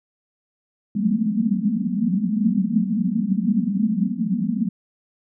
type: band-pass noise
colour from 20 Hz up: white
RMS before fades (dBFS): -21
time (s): 0.95-4.69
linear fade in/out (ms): 5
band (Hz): 180 to 240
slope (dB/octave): 96
effects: none